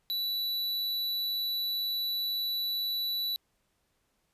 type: tone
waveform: square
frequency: 3951 Hz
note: B7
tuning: in tune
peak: -30 dBFS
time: 0.1-3.36 s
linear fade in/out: 0 ms
effects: pink hiss -75 dBFS RMS until 4.33 s + resampled to 32000 Hz